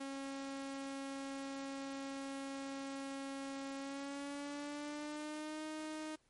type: tone with pitch glide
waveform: sawtooth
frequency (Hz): 273.3 to 310.3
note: C#4 to D#4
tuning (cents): -24 to -5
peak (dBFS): -38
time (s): 0-6.16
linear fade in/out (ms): 10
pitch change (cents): +219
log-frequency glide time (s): 3.77-5.64
effects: pink hiss -75 dBFS RMS until 6.29 s + MP3 48 kbps